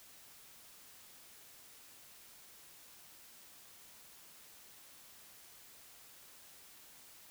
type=silence; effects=white hiss -58 dBFS RMS until 7.3 s